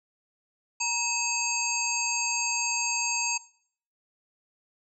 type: harmonic tone with a mistuned harmonic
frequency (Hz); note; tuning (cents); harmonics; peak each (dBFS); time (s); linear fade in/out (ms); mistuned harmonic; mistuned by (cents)
932.3; A#5; 0; 1 / 3 / 5 / 7 / 8; -33 / -31 / -34 / -31 / -32; 0.8-3.38; 10; 3; -130
effects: noise-tail reverb RT60 0.6 s tail -21 dB re dry